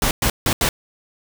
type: noise bursts at uneven times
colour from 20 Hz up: pink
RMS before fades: -18 dBFS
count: 4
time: 0.02-0.11 / 0.22-0.3 / 0.46-0.53 / 0.61-0.69 s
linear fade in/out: 2 ms
effects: none